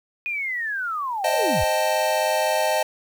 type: linear sweep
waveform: sine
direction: down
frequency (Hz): 2482 to 44.08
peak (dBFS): -24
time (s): 0.26-1.64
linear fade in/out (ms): 0
type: chord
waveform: square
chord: A half-diminished seventh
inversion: first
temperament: equal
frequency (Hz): 523.3 / 622.3 / 784 / 880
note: C5 / Eb5 / G5 / A5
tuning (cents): 0 / 0 / 0 / 0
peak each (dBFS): -29 / -23 / -28 / -26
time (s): 1.24-2.83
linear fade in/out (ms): 5
effects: 9-bit